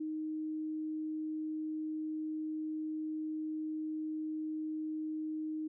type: tone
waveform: sine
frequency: 311.1 Hz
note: D#4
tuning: in tune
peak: -35 dBFS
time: 0-5.68 s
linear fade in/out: 10 ms
effects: none